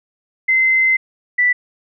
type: tone pair in turn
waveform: sine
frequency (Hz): 2064 / 1973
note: C7 / B6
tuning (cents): -24 / -2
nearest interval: minor second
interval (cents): 78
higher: first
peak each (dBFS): -11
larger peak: neither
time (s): 0.48-0.97 / 1.38-1.53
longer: first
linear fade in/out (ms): 10
effects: none